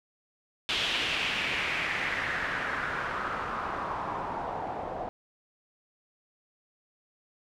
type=noise with low-pass filter sweep; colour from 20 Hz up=white; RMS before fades=-32 dBFS; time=0.69-5.09 s; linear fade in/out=0 ms; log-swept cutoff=3300 to 700 Hz; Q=2.9; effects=none